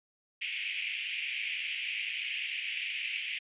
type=band-pass noise; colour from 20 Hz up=white; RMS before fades=-36 dBFS; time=0.41-3.39 s; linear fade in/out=10 ms; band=2200 to 2900 Hz; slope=48 dB/octave; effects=resampled to 8000 Hz